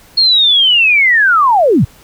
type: linear sweep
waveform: sine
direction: down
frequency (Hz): 4329 to 82.41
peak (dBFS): -6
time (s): 0.17-1.85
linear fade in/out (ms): 10
effects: pink hiss -43 dBFS RMS until 2.03 s